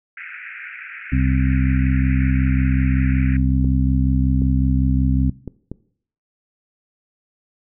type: band-pass noise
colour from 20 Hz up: white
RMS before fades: -35 dBFS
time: 0.17-3.37 s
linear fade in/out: 5 ms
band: 1400 to 2500 Hz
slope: 96 dB/octave
type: harmonic tone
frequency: 65.41 Hz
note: C2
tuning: in tune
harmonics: 1 / 2 / 3 / 4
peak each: -18 / -19 / -25 / -21 dBFS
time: 1.12-5.3 s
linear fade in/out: 5 ms
type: clicks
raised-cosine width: 3 ms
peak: -16 dBFS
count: 4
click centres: 3.646 / 4.419 / 5.477 / 5.716 s
effects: noise-tail reverb RT60 0.6 s tail -20 dB re dry